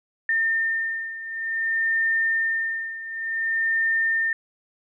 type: beating tone pair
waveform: sine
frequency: 1810 / 1810.55 Hz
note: A6 / A6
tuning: +48 / +49 cents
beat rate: 0.55 Hz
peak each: -23 / -27 dBFS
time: 0.29-4.33 s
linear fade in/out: 2 ms
effects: none